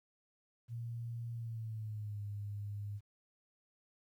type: tone with pitch glide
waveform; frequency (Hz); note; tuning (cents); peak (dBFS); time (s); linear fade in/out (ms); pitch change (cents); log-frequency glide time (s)
sine; 117.1 to 102.53; A#2 to G#2; +8 to -22; -39; 0.68-3.01; 50; -230; 1.34-2.22
effects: 12-bit